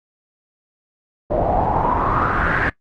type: noise with low-pass filter sweep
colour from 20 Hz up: pink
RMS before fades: -18 dBFS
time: 1.3-2.7 s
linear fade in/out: 10 ms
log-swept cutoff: 610 to 1800 Hz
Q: 5.2
effects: noise-tail reverb RT60 0.1 s tail -18 dB re dry + Opus 32 kbps